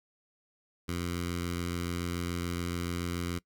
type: tone with notch filter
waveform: 10% pulse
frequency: 87 Hz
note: F2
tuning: 6 cents flat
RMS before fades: -34 dBFS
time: 0.88-3.39 s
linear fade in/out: 10 ms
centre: 620 Hz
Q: 0.84
effects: noise-tail reverb RT60 0.1 s tail -22 dB re dry